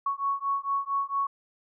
sine beating tone pair, 1108 / 1112.4 Hz, C#6 / C#6, -1 / +6 cents, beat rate 4.4 Hz, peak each -29 dBFS, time 0.06-1.27 s, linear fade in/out 5 ms, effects none

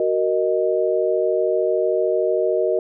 sine chord, D# minor, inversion first, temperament just, 373.4 / 466.7 / 622.3 Hz, F#4 / A#4 / D#5, +16 / +2 / 0 cents, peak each -21 dBFS, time 0-2.79 s, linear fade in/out 2 ms, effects none

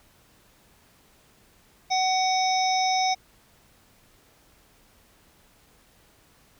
harmonic tone with a mistuned harmonic, 750 Hz, F#5, 23 cents sharp, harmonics 1 / 3 / 5 / 7 / 8, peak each -22 / -30 / -33 / -30 / -34 dBFS, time 1.9-3.15 s, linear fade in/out 20 ms, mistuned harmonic 7, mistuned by +18 cents, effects pink hiss -59 dBFS RMS until 6.59 s

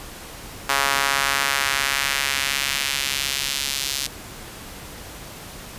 sawtooth tone with high-pass filter sweep, 138.59 Hz, C#3, in tune, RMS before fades -23 dBFS, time 0.69-4.07 s, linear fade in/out 5 ms, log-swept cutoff 1100 to 4000 Hz, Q 1.1, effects pink hiss -38 dBFS RMS until 5.78 s + resampled to 32000 Hz

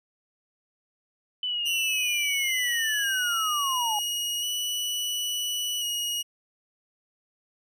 sine linear sweep, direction down, 3013 to 817 Hz, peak -26 dBFS, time 1.43-3.99 s, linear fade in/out 2 ms
sawtooth tone with vibrato, 2918 Hz, F#7, 25 cents flat, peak -24 dBFS, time 1.65-6.23 s, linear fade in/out 20 ms, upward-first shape square, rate 0.36 Hz, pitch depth 20 cents each way
effects none

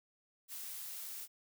blue noise, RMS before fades -45 dBFS, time 0.48-1.28 s, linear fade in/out 50 ms, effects none

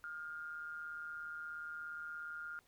sine tone with amplitude modulation, 1409 Hz, F6, 15 cents sharp, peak -40 dBFS, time 0.04-2.59 s, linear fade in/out 0 ms, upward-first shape sine, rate 157 Hz, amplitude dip 60%, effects pink hiss -71 dBFS RMS until 2.67 s

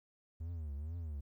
triangle tone with vibrato, 77.78 Hz, D#2, in tune, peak -37 dBFS, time 0.4-1.21 s, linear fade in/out 10 ms, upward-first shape triangle, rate 2.2 Hz, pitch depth 210 cents each way, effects 13-bit

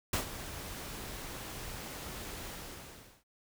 pink noise with ADSR envelope, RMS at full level -30 dBFS, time 0.13-3.24 s, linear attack 4 ms, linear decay 110 ms, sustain -13 dB, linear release 770 ms, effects none

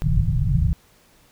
white low-pass noise, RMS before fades -19 dBFS, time 0.02-0.73 s, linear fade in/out 0 ms, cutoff 170 Hz, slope 96 dB/octave, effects pink hiss -56 dBFS RMS until 1.31 s

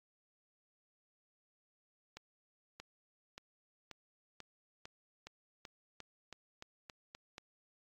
accelerating click train, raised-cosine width 0.2 ms, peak -30 dBFS, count 14, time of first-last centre 2.17-7.381 s, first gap 630 ms, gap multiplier 0.92, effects AAC 32 kbps

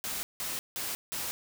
white noise bursts, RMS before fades -35 dBFS, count 4, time 0.04-1.31 s, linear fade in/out 0 ms, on 190 ms, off 170 ms, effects none

